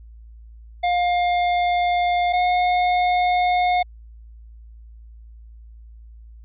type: tone pair in turn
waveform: square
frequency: 708 / 720 Hz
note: F5 / F#5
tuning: +23 / -47 cents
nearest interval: unison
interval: 30 cents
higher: second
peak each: -18 / -17 dBFS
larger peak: second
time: 0.83-2.33 / 2.33-3.83 s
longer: neither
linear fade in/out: 10 ms
effects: added 56 Hz sine -40 dBFS peak until 6.44 s + resampled to 8000 Hz